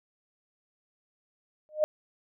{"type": "tone with exponential growth", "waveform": "sine", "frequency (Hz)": 612, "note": "D#5", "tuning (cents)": -29, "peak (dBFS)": -17, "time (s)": [1.69, 1.84], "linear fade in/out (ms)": 0, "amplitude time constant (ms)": 31, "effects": []}